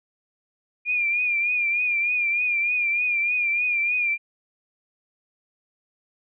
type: tone with vibrato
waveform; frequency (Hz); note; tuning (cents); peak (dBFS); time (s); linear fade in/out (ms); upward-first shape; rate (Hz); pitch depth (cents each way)
sine; 2413; D7; +46; -20; 0.85-4.18; 50; triangle; 3.3; 66
effects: none